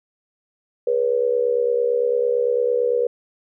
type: tone with amplitude modulation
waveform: sine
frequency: 484.1 Hz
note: B4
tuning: 35 cents flat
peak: -13 dBFS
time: 0.87-3.07 s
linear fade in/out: 5 ms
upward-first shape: sine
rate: 68.9 Hz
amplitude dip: 80%
effects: none